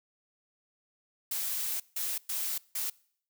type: noise bursts at uneven times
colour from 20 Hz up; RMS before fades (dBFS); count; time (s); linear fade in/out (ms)
blue; -33; 4; 1.31-1.8 / 1.96-2.18 / 2.29-2.58 / 2.75-2.9; 5
effects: noise-tail reverb RT60 0.6 s tail -24 dB re dry